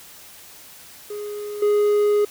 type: tone with level steps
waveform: triangle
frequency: 415.3 Hz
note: G#4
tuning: in tune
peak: -26 / -13 dBFS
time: 1.1-2.25 s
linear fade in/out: 5 ms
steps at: 1.62 s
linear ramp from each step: 5 ms
effects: white hiss -44 dBFS RMS until 2.3 s